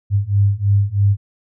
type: beating tone pair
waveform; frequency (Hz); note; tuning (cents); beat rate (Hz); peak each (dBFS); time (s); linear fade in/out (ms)
sine; 99 / 102.1; G2 / G#2; +18 / -29; 3.1; -16 / -15; 0.1-1.17; 50
effects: none